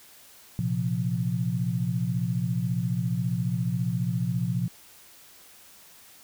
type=chord; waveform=sine; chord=Bb suspended second; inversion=none; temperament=just; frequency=116.54 / 131.11 / 174.81 Hz; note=Bb2 / C3 / F3; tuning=0 / +4 / +2 cents; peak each=-29 / -29 / -28 dBFS; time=0.59-4.68 s; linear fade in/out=0 ms; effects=white hiss -52 dBFS RMS until 6.23 s